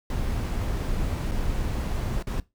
brown noise with dropouts, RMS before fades -27 dBFS, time 0.1-2.4 s, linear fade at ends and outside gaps 2 ms, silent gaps 1.313-1.317 / 2.226-2.27 s, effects noise-tail reverb RT60 0.2 s tail -19 dB re dry

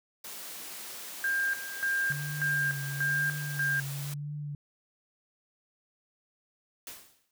white high-pass noise, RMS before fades -42 dBFS, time 0.24-4.14 s, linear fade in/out 5 ms, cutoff 180 Hz, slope 12 dB/octave
sine tone with tremolo, 1598 Hz, G6, 33 cents sharp, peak -26 dBFS, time 1.24-3.8 s, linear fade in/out 2 ms, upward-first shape square, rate 1.7 Hz, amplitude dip 75%
sine tone with vibrato, 143.4 Hz, D3, 41 cents flat, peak -34 dBFS, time 2.1-4.55 s, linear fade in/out 2 ms, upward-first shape triangle, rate 1 Hz, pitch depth 62 cents each way
white noise with exponential decay, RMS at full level -40 dBFS, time 6.87-7.31 s, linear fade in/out 1 ms, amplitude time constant 94 ms
effects none

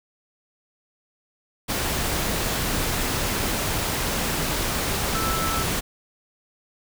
sine tone in noise, 1318.5 Hz, E6, in tune, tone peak -27 dBFS, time 5.14-5.64 s, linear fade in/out 20 ms, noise pink, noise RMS -25 dBFS, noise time 1.68-5.81 s, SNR -5 dB, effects none

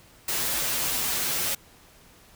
white noise with comb filter, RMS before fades -27 dBFS, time 0.28-1.55 s, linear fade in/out 5 ms, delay 10 ms, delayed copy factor -0.75, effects pink hiss -54 dBFS RMS until 2.35 s

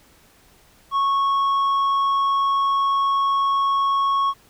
sine tone with tanh clipping, 1103 Hz, C#6, 9 cents flat, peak -18 dBFS, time 0.91-4.34 s, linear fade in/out 50 ms, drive 5 dB, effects pink hiss -54 dBFS RMS until 4.49 s

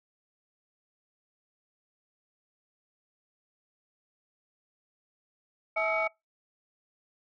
sine tone cluster, 649 / 857 / 1279 / 1328 / 2248 Hz, E5 / A5 / D#6 / E6 / C#7, -27 / -46 / +47 / +12 / +24 cents, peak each -29 / -35 / -35 / -37 / -29 dBFS, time 5.76-6.08 s, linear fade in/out 10 ms, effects noise-tail reverb RT60 0.2 s tail -25 dB re dry + tanh soft clip ceiling -18 dBFS

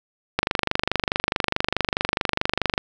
click train, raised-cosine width 0.3 ms, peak -3 dBFS, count 60, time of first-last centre 0.39-2.779 s, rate 24.7 Hz, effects none

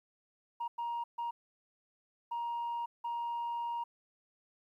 sine tone bursts at uneven times, 942 Hz, A#5, 18 cents sharp, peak -32 dBFS, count 5, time 0.6-0.68 / 0.78-1.04 / 1.18-1.31 / 2.31-2.86 / 3.04-3.84 s, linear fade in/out 10 ms, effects tanh soft clip ceiling -32 dBFS + 12-bit

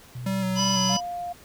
sine tone with pitch glide, 123.9 to 122.41 Hz, B2 to B2, +6 to -15 cents, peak -32 dBFS, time 0.15-0.96 s, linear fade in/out 5 ms, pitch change -21 cents, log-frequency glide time 0.5-0.57 s
square tone with vibrato, 190 Hz, F#3, 46 cents sharp, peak -25 dBFS, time 0.26-0.97 s, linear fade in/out 5 ms, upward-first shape square, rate 3 Hz, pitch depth 23 cents each way
harmonic tone, 987.8 Hz, B5, in tune, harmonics 1 / 3 / 5 / 6, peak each -28 / -28 / -28 / -28 dBFS, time 0.55-1.01 s, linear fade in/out 50 ms
sine tone, 703 Hz, F5, 11 cents sharp, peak -29 dBFS, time 0.89-1.33 s, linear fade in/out 10 ms
effects pink hiss -50 dBFS RMS until 1.44 s

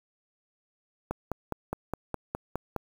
click train, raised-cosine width 1 ms, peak -16 dBFS, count 9, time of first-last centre 1.11-2.763 s, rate 4.84 Hz, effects 7-bit

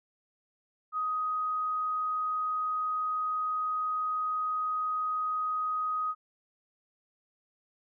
sine tone, 1253 Hz, D#6, 12 cents sharp, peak -28 dBFS, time 0.92-6.15 s, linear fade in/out 50 ms, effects none

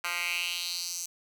10% pulse tone with high-pass filter sweep, 174.3 Hz, F3, 3 cents flat, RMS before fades -33 dBFS, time 0.04-1.06 s, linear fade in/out 5 ms, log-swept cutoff 1600 to 6600 Hz, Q 3.2, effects none

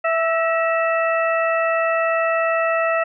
harmonic tone with a mistuned harmonic, 659.3 Hz, E5, in tune, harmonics 1 / 2 / 3 / 4, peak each -19 / -22 / -25 / -27 dBFS, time 0.04-3.04 s, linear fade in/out 10 ms, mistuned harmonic 3, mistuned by -54 cents, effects none

